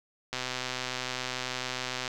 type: click train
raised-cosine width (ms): 0.2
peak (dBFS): -15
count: 223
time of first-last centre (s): 0.33-2.078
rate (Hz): 127
effects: none